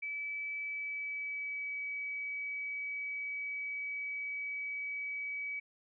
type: tone with pitch glide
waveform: sine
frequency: 2301 to 2279 Hz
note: D7 to C#7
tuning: -36 to +47 cents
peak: -36 dBFS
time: 0.02-5.6 s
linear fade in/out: 10 ms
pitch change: -17 cents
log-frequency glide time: 0.58-1.82 s
effects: none